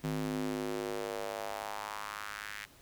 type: tone with high-pass filter sweep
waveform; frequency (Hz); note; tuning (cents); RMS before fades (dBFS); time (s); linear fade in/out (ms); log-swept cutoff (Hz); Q
square; 51.91; G#1; 0; -38; 0.03-2.66; 20; 180 to 1900; 2.5
effects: pink hiss -59 dBFS RMS until 2.81 s